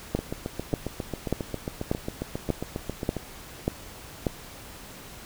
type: two click trains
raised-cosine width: 2 ms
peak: -16 / -10 dBFS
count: 23 / 8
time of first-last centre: 0.19-3.167 / 0.15-4.268 s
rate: 7.39 / 1.7 Hz
effects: pink hiss -44 dBFS RMS until 5.25 s